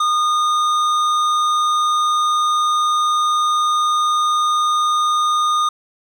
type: tone with hard clipping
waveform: triangle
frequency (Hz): 1224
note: D#6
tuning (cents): -29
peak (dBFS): -16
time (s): 0-5.69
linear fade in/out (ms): 5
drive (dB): 14
effects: none